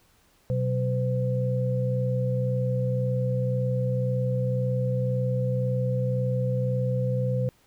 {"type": "tone cluster", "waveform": "sine", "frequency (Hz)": [125.5, 187.4, 509], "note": ["B2", "F#3", "C5"], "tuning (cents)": [28, 22, -48], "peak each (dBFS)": [-24, -33, -29], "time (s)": [0.5, 7.49], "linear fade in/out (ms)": 0, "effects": ["pink hiss -62 dBFS RMS until 7.66 s"]}